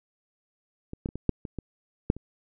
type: clicks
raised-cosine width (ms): 3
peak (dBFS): -23 / -16 / -23 / -21 / -8 / -23 / -20 / -7 / -27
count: 9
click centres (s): 0.934 / 1.059 / 1.089 / 1.156 / 1.293 / 1.452 / 1.587 / 2.101 / 2.166
effects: none